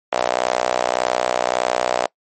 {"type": "tone with high-pass filter", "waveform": "sawtooth", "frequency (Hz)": 61.74, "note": "B1", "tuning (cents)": 0, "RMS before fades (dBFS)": -20, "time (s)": [0.12, 2.07], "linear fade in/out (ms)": 5, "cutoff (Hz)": 640, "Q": 3.2, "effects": ["noise-tail reverb RT60 0.1 s tail -24 dB re dry", "MP3 32 kbps"]}